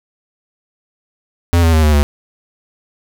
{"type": "tone with pitch steps", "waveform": "square", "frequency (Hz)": [85.7, 82.26, 78.95, 75.78, 72.73], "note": ["F2", "E2", "D#2", "D#2", "D2"], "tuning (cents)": [-32, -3, 26, -45, -16], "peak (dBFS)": -9, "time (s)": [1.53, 2.03], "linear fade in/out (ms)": 0, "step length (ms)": 100, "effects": []}